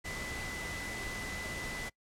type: tone in noise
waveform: sine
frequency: 2000 Hz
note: B6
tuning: 21 cents sharp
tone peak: -41 dBFS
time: 0.04-1.9 s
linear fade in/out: 20 ms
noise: pink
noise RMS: -41 dBFS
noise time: 0.04-1.9 s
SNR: -3 dB
effects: noise-tail reverb RT60 0.1 s tail -23 dB re dry + low-pass 10000 Hz 12 dB/octave